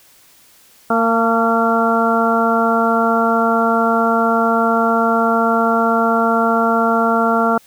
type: harmonic tone with a mistuned harmonic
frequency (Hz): 228.9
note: A#3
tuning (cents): -31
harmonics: 1 / 2 / 3 / 4 / 5 / 6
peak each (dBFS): -18 / -20 / -18 / -22 / -23 / -18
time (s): 0.9-7.58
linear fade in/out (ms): 5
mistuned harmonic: 4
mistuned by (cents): -32
effects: white hiss -49 dBFS RMS until 7.66 s